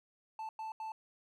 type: tone bursts at uneven times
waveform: triangle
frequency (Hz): 880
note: A5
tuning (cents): 0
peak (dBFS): -37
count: 3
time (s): 0.39-0.49 / 0.59-0.72 / 0.8-0.92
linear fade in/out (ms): 2
effects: none